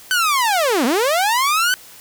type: linear two-way sweep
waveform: sawtooth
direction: down then up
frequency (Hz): 1536 to 219.8 to 1536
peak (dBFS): -11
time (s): 0.11-1.74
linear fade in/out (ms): 0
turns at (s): 0.85
effects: white hiss -42 dBFS RMS until 2 s